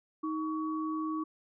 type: tone pair together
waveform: sine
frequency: 314.5 / 1126 Hz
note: D#4 / C#6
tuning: +19 / +27 cents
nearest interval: octave + minor seventh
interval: 2208 cents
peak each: -32 / -37 dBFS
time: 0.23-1.24 s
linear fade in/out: 10 ms
effects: none